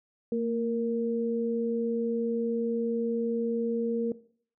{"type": "tone pair together", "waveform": "sine", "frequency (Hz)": [229.2, 466.2], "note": ["A#3", "A#4"], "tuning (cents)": [-29, 0], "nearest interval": "octave", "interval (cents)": 1229, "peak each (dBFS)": -28, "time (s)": [0.32, 4.12], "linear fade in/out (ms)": 2, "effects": ["noise-tail reverb RT60 0.5 s tail -18 dB re dry"]}